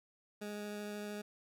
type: tone with vibrato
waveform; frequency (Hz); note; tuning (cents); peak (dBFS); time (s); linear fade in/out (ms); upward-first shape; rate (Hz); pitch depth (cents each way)
20% pulse; 207.7; G#3; 0; -36; 0.41-1.22; 10; triangle; 13; 9
effects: none